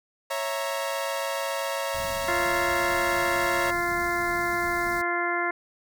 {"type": "chord", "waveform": "sawtooth", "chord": "A# diminished", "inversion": "first", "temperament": "equal with one note detuned", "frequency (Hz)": [551.8, 659.3, 932.3], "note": ["C#5", "E5", "A#5"], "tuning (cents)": [-8, 0, 0], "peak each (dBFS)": [-26, -29, -29], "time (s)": [0.3, 3.71], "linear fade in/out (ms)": 10}
{"type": "band-stop noise", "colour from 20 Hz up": "pink", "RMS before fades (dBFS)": -40, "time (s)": [1.94, 5.02], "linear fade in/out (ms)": 10, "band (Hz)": [270, 3800], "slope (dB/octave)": 96}
{"type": "harmonic tone", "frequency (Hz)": 347.7, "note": "F4", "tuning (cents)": -8, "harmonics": [1, 2, 3, 4, 5, 6], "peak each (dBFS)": [-31, -31, -31, -31, -31, -31], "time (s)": [2.28, 5.51], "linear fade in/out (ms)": 5}
{"effects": []}